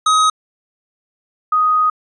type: tone pair in turn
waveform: square / sine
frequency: 1263 / 1247.8 Hz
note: D#6 / D#6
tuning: +26 / +5 cents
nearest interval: unison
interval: 21 cents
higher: first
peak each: -11 dBFS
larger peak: neither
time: 0.06-0.3 / 1.52-1.9 s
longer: second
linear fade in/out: 5 ms
effects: resampled to 22050 Hz